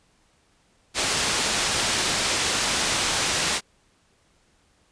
white low-pass noise, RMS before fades -24 dBFS, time 0.94-3.61 s, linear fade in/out 50 ms, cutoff 6600 Hz, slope 12 dB/octave, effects pink hiss -63 dBFS RMS until 4.91 s + resampled to 22050 Hz

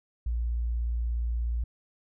sine tone, 58.4 Hz, A#1, 4 cents sharp, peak -26 dBFS, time 0.26-1.64 s, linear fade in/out 5 ms, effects none

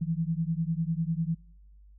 sine beating tone pair, 160 / 170 Hz, D#3 / F3, +49 / -46 cents, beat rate 10 Hz, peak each -29 / -30 dBFS, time 0.01-1.35 s, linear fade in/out 10 ms, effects noise-tail reverb RT60 1.0 s tail -26 dB re dry + added 50 Hz sine -51 dBFS peak until 1.98 s

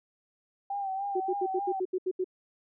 sine tone with vibrato, 784 Hz, G5, in tune, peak -30 dBFS, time 0.7-1.8 s, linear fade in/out 5 ms, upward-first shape sine, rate 3.4 Hz, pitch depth 54 cents each way
sine tone bursts, 370 Hz, F#4, in tune, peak -26 dBFS, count 9, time 1.15-2.244 s, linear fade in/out 10 ms, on 54 ms, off 76 ms
effects none

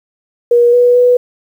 sine tone with pitch steps, 478.1 / 488.4 / 492.4 Hz, A#4 / B4 / B4, +44 / -19 / -5 cents, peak -5 dBFS, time 0.51-1.17 s, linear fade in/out 5 ms, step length 220 ms, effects 7-bit

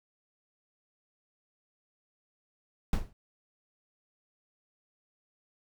brown noise with exponential decay, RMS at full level -21 dBFS, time 2.93-3.13 s, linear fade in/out 1 ms, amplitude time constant 43 ms, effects none

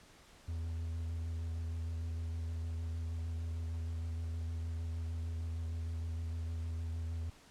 triangle tone with vibrato, 82.41 Hz, E2, in tune, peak -34 dBFS, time 0.48-7.3 s, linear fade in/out 5 ms, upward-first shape square, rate 6.5 Hz, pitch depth 14 cents each way, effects pink hiss -60 dBFS RMS until 7.5 s + low-pass 9000 Hz 12 dB/octave

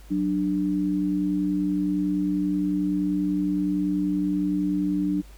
sine tone pair together, 185.8 / 296.4 Hz, F#3 / D4, +7 / +16 cents, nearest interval minor sixth, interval 809 cents, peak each -26 / -23 dBFS, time 0.1-5.22 s, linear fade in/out 20 ms, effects added 50 Hz sine -44 dBFS peak until 5.37 s + pink hiss -54 dBFS RMS until 5.37 s

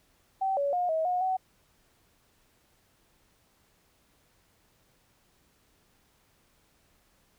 sine tone with pitch steps, 770 / 565 / 715 / 640 / 723 / 751 Hz, G5 / C#5 / F5 / D#5 / F#5 / F#5, -31 / +33 / +41 / +49 / -40 / +26 cents, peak -25 dBFS, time 0.41-1.37 s, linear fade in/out 10 ms, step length 160 ms, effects pink hiss -67 dBFS RMS until 7.38 s

